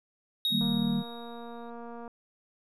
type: tone with exponential decay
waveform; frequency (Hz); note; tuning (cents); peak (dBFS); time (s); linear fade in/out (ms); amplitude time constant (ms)
triangle; 3765; A#7; +16; -23; 0.45-1.7; 1; 270
type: chord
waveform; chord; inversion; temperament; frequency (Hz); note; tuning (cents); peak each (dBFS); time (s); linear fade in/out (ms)
sine; Eb major; none; equal; 155.56 / 196 / 233.1; Eb3 / G3 / Bb3; 0 / 0 / 0; -33 / -29 / -29; 0.5-1.04; 50
type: click train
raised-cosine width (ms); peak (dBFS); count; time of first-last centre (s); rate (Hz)
1; -31; 346; 0.61-2.078; 235
effects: none